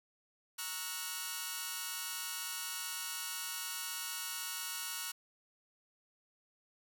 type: chord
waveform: 5% pulse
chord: F# dominant seventh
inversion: first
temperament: equal with one note detuned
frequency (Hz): 932.3 / 1108.7 / 1318.5 / 1459.6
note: A#5 / C#6 / E6 / F#6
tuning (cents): 0 / 0 / 0 / -24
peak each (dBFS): -34 / -34 / -34 / -30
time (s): 0.58-5.12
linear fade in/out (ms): 10
effects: none